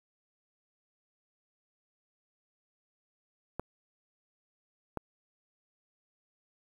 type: clicks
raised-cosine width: 1 ms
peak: -20 dBFS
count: 2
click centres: 3.596 / 4.973 s
effects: 9-bit